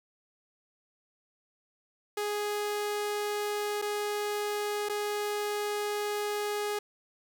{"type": "tone with dropouts", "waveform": "sawtooth", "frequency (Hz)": 415.3, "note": "G#4", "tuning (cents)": 0, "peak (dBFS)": -26, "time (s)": [2.17, 6.79], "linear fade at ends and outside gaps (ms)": 5, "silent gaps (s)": [[3.817, 3.822], [4.888, 4.895]], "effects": ["9-bit"]}